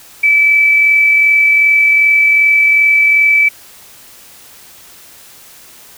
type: tone with amplitude modulation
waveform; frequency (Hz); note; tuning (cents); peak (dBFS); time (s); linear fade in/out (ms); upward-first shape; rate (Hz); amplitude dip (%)
sine; 2308; D7; -31; -5; 0.23-3.49; 10; sine; 42.6; 25
effects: white hiss -39 dBFS RMS until 5.97 s